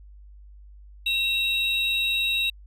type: tone pair together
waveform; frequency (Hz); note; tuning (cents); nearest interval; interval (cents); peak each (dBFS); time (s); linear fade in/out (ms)
triangle; 2705 / 3812; E7 / A#7; +44 / +38; tritone; 594; -23; 1.06-2.5; 5
effects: added 50 Hz sine -44 dBFS peak until 2.66 s